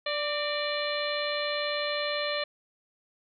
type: harmonic tone with a mistuned harmonic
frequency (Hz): 587.3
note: D5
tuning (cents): 0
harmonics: 1 / 2 / 3 / 4 / 5 / 6 / 7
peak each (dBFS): -31 / -37 / -36 / -37 / -39 / -38 / -36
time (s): 0.06-2.44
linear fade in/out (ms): 5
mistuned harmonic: 3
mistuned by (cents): +52
effects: none